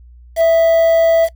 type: tone with quantisation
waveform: triangle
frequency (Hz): 659.3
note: E5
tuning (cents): 0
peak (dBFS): -6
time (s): 0.36-1.29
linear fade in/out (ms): 50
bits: 5
effects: noise-tail reverb RT60 0.1 s tail -23 dB re dry + added 60 Hz sine -38 dBFS peak until 1.35 s